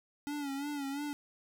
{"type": "tone with vibrato", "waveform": "square", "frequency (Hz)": 283.4, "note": "C#4", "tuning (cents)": 38, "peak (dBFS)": -36, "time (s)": [0.27, 1.13], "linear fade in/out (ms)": 0, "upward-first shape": "sine", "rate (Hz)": 2.9, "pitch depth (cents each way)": 67, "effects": []}